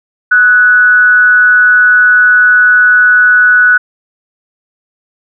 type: tone with frequency modulation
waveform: sine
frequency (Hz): 1480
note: F#6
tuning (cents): 0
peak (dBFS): -3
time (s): 0.31-3.78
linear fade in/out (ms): 10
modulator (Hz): 204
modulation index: 0.3
effects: none